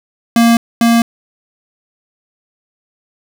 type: tone pair in turn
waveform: square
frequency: 232.5 / 232.5 Hz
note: A#3 / A#3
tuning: -4 / -4 cents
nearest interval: unison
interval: 0 cents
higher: neither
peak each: -7 / -8 dBFS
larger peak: first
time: 0.36-0.57 / 0.81-1.02 s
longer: neither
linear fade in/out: 2 ms
effects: none